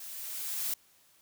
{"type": "noise with level ramp", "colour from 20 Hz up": "blue", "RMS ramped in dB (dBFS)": [-44, -32], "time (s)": [0, 0.74], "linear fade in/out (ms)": 5, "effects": ["white hiss -64 dBFS RMS until 1.21 s"]}